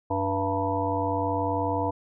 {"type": "harmonic tone with a mistuned harmonic", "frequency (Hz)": 97.1, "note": "G2", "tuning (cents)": -16, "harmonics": [1, 3, 5, 7, 9, 10], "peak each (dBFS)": [-31, -31, -31, -31, -31, -31], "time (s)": [0.1, 1.91], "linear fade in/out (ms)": 10, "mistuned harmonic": 9, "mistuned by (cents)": 33, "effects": []}